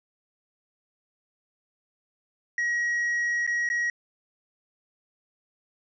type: tone with dropouts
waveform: triangle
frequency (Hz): 1902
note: A#6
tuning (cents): +34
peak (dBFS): -22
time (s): 2.58-3.9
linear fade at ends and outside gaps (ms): 2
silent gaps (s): 3.466-3.475 / 3.69-3.7
effects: resampled to 16000 Hz